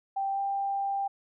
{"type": "tone with pitch glide", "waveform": "sine", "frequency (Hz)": [784, 791.7], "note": ["G5", "G5"], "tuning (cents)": [0, 17], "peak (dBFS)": -27, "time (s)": [0.16, 1.08], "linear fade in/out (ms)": 10, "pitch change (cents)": 17, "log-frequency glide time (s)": [0.32, 0.4], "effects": []}